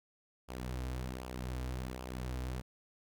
sawtooth tone with flanger, 63.1 Hz, B1, 38 cents sharp, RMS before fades -40 dBFS, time 0.48-2.62 s, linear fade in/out 20 ms, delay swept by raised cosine 0.49 to 5.49 ms, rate 1.3 Hz, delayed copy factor -0.55, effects none

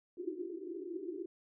pink band-pass noise, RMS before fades -42 dBFS, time 0.17-1.26 s, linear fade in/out 2 ms, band 320 to 380 Hz, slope 96 dB/octave, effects none

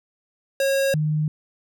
square / sine tone pair in turn, 545 / 152.94 Hz, C#5 / D#3, -29 / -29 cents, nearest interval octave + minor seventh, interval 2200 cents, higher first, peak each -19 dBFS, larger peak neither, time 0.6-0.94 / 0.94-1.28 s, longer neither, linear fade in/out 2 ms, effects none

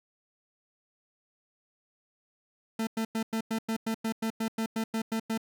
40% pulse tone bursts, 223.3 Hz, A3, 26 cents sharp, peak -27 dBFS, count 15, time 2.79-5.377 s, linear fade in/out 5 ms, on 81 ms, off 98 ms, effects none

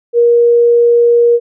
sine tone, 473.5 Hz, A#4, 27 cents sharp, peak -5 dBFS, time 0.13-1.4 s, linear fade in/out 50 ms, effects none

